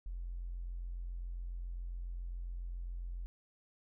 triangle tone with tanh clipping, 43.65 Hz, F1, in tune, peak -38 dBFS, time 0.06-3.26 s, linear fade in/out 0 ms, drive 2 dB, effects none

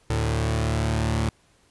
sawtooth tone pair together, 74.6 / 111.77 Hz, D2 / A2, +28 / +28 cents, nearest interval perfect fifth, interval 700 cents, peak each -21 / -20 dBFS, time 0.1-1.29 s, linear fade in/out 0 ms, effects pink hiss -61 dBFS RMS until 1.7 s + resampled to 24000 Hz

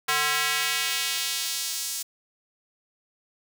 square tone with high-pass filter sweep, 149.4 Hz, D3, 30 cents sharp, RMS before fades -27 dBFS, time 0.08-2.03 s, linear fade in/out 10 ms, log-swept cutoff 1300 to 6500 Hz, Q 1, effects none

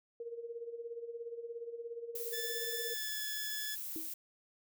sine tone with tremolo, 467.5 Hz, A#4, 5 cents sharp, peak -38 dBFS, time 0.2-2.94 s, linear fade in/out 2 ms, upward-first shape sine, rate 17 Hz, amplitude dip 70%
violet noise, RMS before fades -42 dBFS, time 2.15-4.14 s, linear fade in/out 5 ms
15% pulse tone with pitch glide, 1746 to 1713 Hz, A6 to A6, -14 to -47 cents, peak -33 dBFS, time 2.32-3.76 s, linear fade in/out 20 ms, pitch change -33 cents, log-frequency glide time 2.84-3.23 s
sine tone with exponential decay, 320 Hz, D#4, 49 cents sharp, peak -38 dBFS, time 3.96-4.14 s, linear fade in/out 0 ms, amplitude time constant 39 ms
effects none

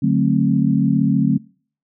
sine chord, D dominant seventh, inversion none, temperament equal with one note detuned, 146.83 / 185 / 220 / 266.2 Hz, D3 / F#3 / A3 / C4, 0 / 0 / 0 / +30 cents, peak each -19 dBFS, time 0.02-1.38 s, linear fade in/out 10 ms, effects noise-tail reverb RT60 0.5 s tail -26 dB re dry

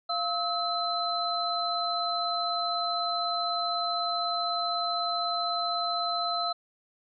sine tone cluster, 694 / 1290 / 4058 Hz, F5 / E6 / B7, -11 / -38 / +46 cents, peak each -31 dBFS, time 0.09-6.53 s, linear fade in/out 10 ms, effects none

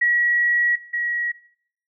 sine tone pair in turn, 1919 / 1912.4 Hz, A#6 / A#6, +50 / +44 cents, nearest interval unison, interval 6 cents, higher first, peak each -15 / -21 dBFS, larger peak first, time 0.01-0.76 / 0.93-1.32 s, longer first, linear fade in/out 10 ms, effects noise-tail reverb RT60 0.6 s tail -19 dB re dry

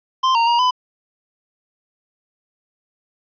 square tone with pitch steps, 1043 / 925 / 945 / 1004 Hz, C6 / A#5 / A#5 / B5, -6 / -14 / +23 / +28 cents, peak -14 dBFS, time 0.23-0.71 s, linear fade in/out 10 ms, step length 120 ms, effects resampled to 11025 Hz + 9-bit

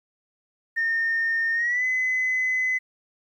sine tone with pitch glide, 1825 to 2025 Hz, A#6 to B6, -37 to +43 cents, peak -20 dBFS, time 0.76-2.79 s, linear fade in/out 20 ms, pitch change +180 cents, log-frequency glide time 1.53-1.85 s, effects tanh soft clip ceiling -17 dBFS + 10-bit

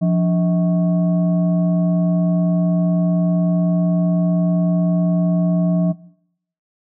sine tone with frequency modulation, 174.6 Hz, F3, in tune, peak -13 dBFS, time 0.01-5.93 s, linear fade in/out 20 ms, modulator 465 Hz, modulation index 0.51, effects noise-tail reverb RT60 0.7 s tail -20 dB re dry

